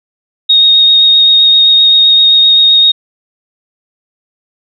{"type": "tone with vibrato", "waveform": "sine", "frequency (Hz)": 3729, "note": "A#7", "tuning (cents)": 0, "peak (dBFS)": -3, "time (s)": [0.49, 2.92], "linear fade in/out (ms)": 10, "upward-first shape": "triangle", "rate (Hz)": 7.7, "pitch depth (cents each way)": 13, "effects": []}